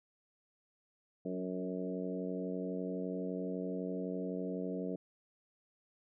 harmonic tone with a mistuned harmonic, 91.9 Hz, F#2, 11 cents flat, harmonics 2 / 3 / 4 / 5 / 6 / 7, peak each -40 / -41 / -45 / -42 / -47 / -47 dBFS, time 1.25-4.96 s, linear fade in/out 5 ms, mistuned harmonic 3, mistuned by +24 cents, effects none

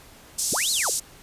pink band-pass noise, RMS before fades -26 dBFS, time 0.38-1 s, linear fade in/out 10 ms, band 5800 to 10000 Hz, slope 24 dB/octave
sine linear two-way sweep, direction up then down, 55 to 4435 to 332.9 Hz, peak -25 dBFS, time 0.52-0.9 s, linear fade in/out 5 ms, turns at 0.71 s
effects pink hiss -49 dBFS RMS until 1.22 s + resampled to 32000 Hz

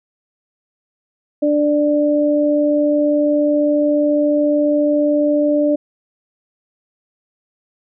sine tone pair together, 294.6 / 591 Hz, D4 / D5, +6 / +11 cents, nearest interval octave, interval 1205 cents, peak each -15 dBFS, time 1.42-5.76 s, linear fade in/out 10 ms, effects none

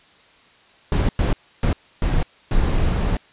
brown noise bursts at uneven times, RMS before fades -18 dBFS, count 5, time 0.92-1.09 / 1.19-1.33 / 1.63-1.73 / 2.02-2.23 / 2.51-3.17 s, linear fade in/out 2 ms, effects white hiss -52 dBFS RMS until 3.32 s + resampled to 8000 Hz

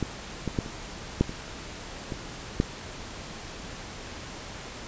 clicks, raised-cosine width 3 ms, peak -13 / -15 / -12 / -25 / -7 / -21 / -19 / -8 dBFS, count 8, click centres 0.027 / 0.477 / 0.588 / 0.662 / 1.21 / 1.294 / 2.122 / 2.601 s, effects pink hiss -40 dBFS RMS until 4.87 s + resampled to 16000 Hz

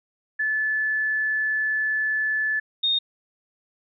sine tone pair in turn, 1735 / 3691 Hz, A6 / A#7, -25 / -18 cents, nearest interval octave + minor second, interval 1307 cents, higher second, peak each -21 / -19 dBFS, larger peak second, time 0.39-2.6 / 2.83-2.99 s, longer first, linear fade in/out 10 ms, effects none

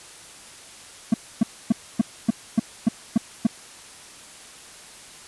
triangle tone bursts, 224.8 Hz, A3, 37 cents sharp, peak -11 dBFS, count 9, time 1.12-3.469 s, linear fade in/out 5 ms, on 21 ms, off 270 ms, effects white hiss -44 dBFS RMS until 5.27 s + resampled to 24000 Hz

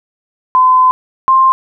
sine tone pair in turn, 1022 / 1053.2 Hz, C6 / C6, -41 / +11 cents, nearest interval minor second, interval 52 cents, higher second, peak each -5 dBFS, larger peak neither, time 0.55-0.91 / 1.28-1.52 s, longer first, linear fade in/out 0 ms, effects none

